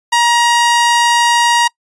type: tone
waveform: sawtooth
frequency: 947 Hz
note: A#5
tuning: 27 cents sharp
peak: -5 dBFS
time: 0.12-1.68 s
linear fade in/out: 10 ms
effects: noise-tail reverb RT60 0.1 s tail -25 dB re dry + resampled to 22050 Hz